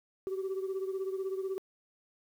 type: beating tone pair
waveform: sine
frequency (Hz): 380 / 396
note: F#4 / G4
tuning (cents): +46 / +18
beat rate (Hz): 16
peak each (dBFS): -32 / -37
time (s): 0.27-1.58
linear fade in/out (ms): 0
effects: tanh soft clip ceiling -29 dBFS + 10-bit